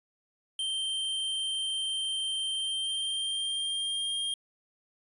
square tone with pitch glide, 3137 to 3214 Hz, G7 to G7, +1 to +43 cents, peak -30 dBFS, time 0.59-4.34 s, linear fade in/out 2 ms, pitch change +42 cents, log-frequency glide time 2.51-4.16 s, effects resampled to 32000 Hz

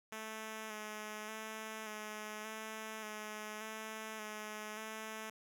5% pulse tone with vibrato, 216.1 Hz, A3, 31 cents flat, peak -32 dBFS, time 0.12-5.3 s, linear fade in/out 5 ms, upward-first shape square, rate 0.86 Hz, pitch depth 22 cents each way, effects none

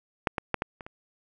clicks, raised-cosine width 0.5 ms, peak -8 / -13 / -9 / -12 / -25 / -26 dBFS, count 6, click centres 0.272 / 0.382 / 0.543 / 0.621 / 0.808 / 0.865 s, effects none

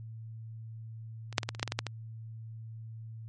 clicks, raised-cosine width 0.2 ms, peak -26 / -6 / -17 / -14 / -26 / -21 / -10 / -17 / -13 / -11 / -17 dBFS, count 11, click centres 1.327 / 1.382 / 1.432 / 1.49 / 1.549 / 1.596 / 1.629 / 1.677 / 1.721 / 1.79 / 1.867 s, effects added 112 Hz sine -41 dBFS peak until 3.28 s + MP3 48 kbps

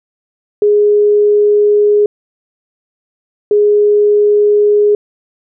sine tone pair in turn, 415.3 / 415.3 Hz, G#4 / G#4, 0 / 0 cents, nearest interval unison, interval 0 cents, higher neither, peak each -6 / -6 dBFS, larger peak neither, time 0.62-2.06 / 3.51-4.95 s, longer neither, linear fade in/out 2 ms, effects none

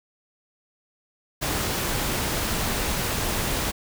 pink noise, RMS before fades -26 dBFS, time 1.41-3.72 s, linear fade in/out 20 ms, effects none

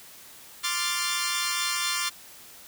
10% pulse chord, D minor seventh, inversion third, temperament equal, 1046.5 / 1174.7 / 1396.9 / 1760 Hz, C6 / D6 / F6 / A6, 0 / 0 / 0 / 0 cents, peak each -23 dBFS, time 0.63-2.1 s, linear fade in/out 20 ms, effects white hiss -48 dBFS RMS until 2.67 s

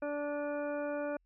harmonic tone with a mistuned harmonic, 291.3 Hz, D4, 14 cents flat, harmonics 1 / 2 / 3 / 4 / 5 / 6 / 8, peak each -39 / -35 / -47 / -49 / -45 / -56 / -54 dBFS, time 0.02-1.17 s, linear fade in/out 5 ms, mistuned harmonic 8, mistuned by +54 cents, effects added 43 Hz sine -70 dBFS peak until 1.25 s

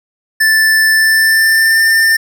square tone with pitch glide, 1760 to 1795.9 Hz, A6 to A6, 0 to +35 cents, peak -8 dBFS, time 0.4-2.17 s, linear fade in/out 10 ms, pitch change +35 cents, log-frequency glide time 0.93-1.84 s, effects none

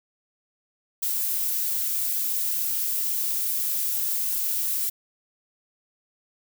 violet noise, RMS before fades -26 dBFS, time 1.02-4.9 s, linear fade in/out 10 ms, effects none

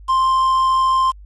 triangle tone with quantisation, 1049 Hz, C6, 4 cents sharp, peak -11 dBFS, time 0.08-1.12 s, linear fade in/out 20 ms, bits 6, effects added 50 Hz sine -37 dBFS peak until 1.25 s + resampled to 22050 Hz

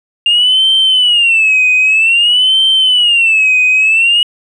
sine tone with vibrato, 2794 Hz, F7, in tune, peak -5 dBFS, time 0.26-4.23 s, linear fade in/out 2 ms, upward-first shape sine, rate 0.52 Hz, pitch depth 190 cents each way, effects tanh soft clip ceiling -3 dBFS

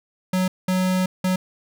square tone bursts at uneven times, 185 Hz, F#3, in tune, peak -19 dBFS, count 3, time 0.33-0.48 / 0.68-1.06 / 1.24-1.36 s, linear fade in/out 5 ms, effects none

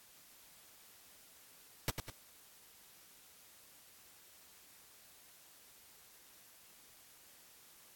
pink noise with echo, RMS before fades -32 dBFS, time 1.88-1.9 s, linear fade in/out 0 ms, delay 100 ms, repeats 2, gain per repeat -7 dB, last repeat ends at 2.1 s, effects white hiss -61 dBFS RMS until 7.95 s + AAC 64 kbps

